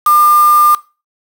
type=tone with quantisation; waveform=sine; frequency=1201 Hz; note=D6; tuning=38 cents sharp; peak=-6 dBFS; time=0.06-0.75 s; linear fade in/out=5 ms; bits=3; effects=noise-tail reverb RT60 0.3 s tail -19 dB re dry